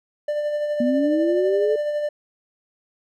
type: tone with tremolo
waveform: triangle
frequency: 593 Hz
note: D5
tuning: 17 cents sharp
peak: -18 dBFS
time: 0.28-2.09 s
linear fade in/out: 5 ms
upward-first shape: sine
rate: 12 Hz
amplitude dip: 35%
type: linear sweep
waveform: sine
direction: up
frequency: 236.7 to 440.8 Hz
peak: -18 dBFS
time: 0.8-1.76 s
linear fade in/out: 5 ms
effects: none